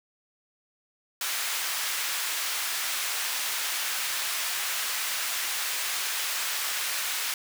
pink high-pass noise, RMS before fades -30 dBFS, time 1.21-7.34 s, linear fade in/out 2 ms, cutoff 1500 Hz, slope 12 dB/octave, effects none

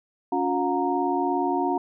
sine tone cluster, 281 / 358.4 / 720 / 929 Hz, C#4 / F4 / F#5 / A#5, +24 / +45 / -47 / -6 cents, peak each -27 dBFS, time 0.32-1.78 s, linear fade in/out 5 ms, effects none

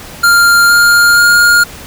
square tone with pitch steps, 1396.9 / 1407.4 / 1418 Hz, F6 / F6 / F6, 0 / +13 / +26 cents, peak -5 dBFS, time 0.23-1.64 s, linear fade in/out 10 ms, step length 470 ms, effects pink hiss -30 dBFS RMS until 1.86 s

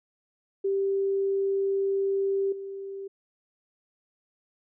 sine tone with level steps, 392 Hz, G4, in tune, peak -23 / -34 dBFS, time 0.64-3.08 s, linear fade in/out 10 ms, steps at 2.52 s, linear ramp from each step 5 ms, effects none

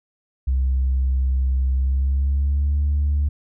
sine tone with pitch glide, 65.41 to 72.58 Hz, C2 to D2, 0 to -20 cents, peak -15 dBFS, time 0.47-3.29 s, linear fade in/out 10 ms, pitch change +180 cents, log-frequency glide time 1.74-2.78 s, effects tanh soft clip ceiling -14 dBFS

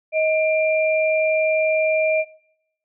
sine tone pair together, 630 / 2379 Hz, D#5 / D7, +21 / +22 cents, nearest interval octave + major seventh, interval 2301 cents, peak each -17 / -23 dBFS, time 0.12-2.25 s, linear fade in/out 50 ms, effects noise-tail reverb RT60 0.8 s tail -23 dB re dry

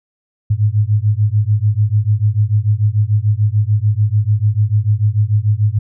sine beating tone pair, 102.2 / 109 Hz, G#2 / A2, -27 / -16 cents, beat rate 6.8 Hz, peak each -14 dBFS, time 0.5-5.79 s, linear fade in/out 10 ms, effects none

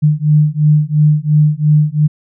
sine beating tone pair, 149.6 / 152.5 Hz, D3 / D#3, +32 / -34 cents, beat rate 2.9 Hz, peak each -11 dBFS, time 0.02-2.08 s, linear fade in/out 20 ms, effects none

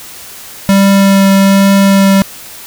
square tone with vibrato, 196 Hz, G3, in tune, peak -5 dBFS, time 0.69-2.22 s, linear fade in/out 0 ms, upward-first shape triangle, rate 1.2 Hz, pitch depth 10 cents each way, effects white hiss -30 dBFS RMS until 2.66 s

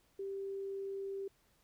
sine tone, 392 Hz, G4, in tune, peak -38 dBFS, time 0.19-1.28 s, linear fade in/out 5 ms, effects pink hiss -72 dBFS RMS until 1.63 s

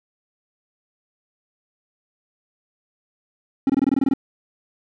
triangle tone bursts, 270.8 Hz, C#4, 40 cents flat, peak -12 dBFS, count 10, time 3.67-4.137 s, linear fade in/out 2 ms, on 26 ms, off 23 ms, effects none

